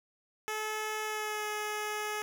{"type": "tone with pitch glide", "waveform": "10% pulse", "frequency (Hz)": [430.9, 422.8], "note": ["A4", "G#4"], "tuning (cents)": [-36, 31], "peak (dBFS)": -25, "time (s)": [0.48, 2.22], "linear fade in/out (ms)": 0, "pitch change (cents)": -33, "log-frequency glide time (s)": [1.04, 1.46], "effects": []}